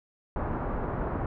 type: low-pass noise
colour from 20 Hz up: pink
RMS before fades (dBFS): -31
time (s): 0.36-1.26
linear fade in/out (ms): 2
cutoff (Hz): 1300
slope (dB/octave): 24
effects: none